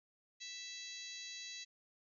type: harmonic tone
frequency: 659.3 Hz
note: E5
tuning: in tune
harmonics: 3 / 4 / 5 / 6 / 7 / 8 / 9 / 10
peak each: -55 / -54 / -57 / -49 / -55 / -61 / -57 / -53 dBFS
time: 0.4-1.65 s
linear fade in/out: 20 ms
effects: none